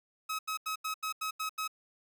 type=tone bursts; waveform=sawtooth; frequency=1278 Hz; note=D#6; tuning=46 cents sharp; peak=-29 dBFS; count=8; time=0.29-1.678 s; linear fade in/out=10 ms; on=100 ms; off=84 ms; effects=none